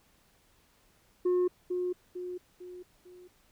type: tone with echo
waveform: sine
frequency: 360 Hz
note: F#4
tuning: 47 cents flat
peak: -21 dBFS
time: 1.25-1.48 s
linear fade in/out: 10 ms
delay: 450 ms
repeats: 4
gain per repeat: -7 dB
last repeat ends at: 3.28 s
effects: tanh soft clip ceiling -23 dBFS + pink hiss -66 dBFS RMS until 3.51 s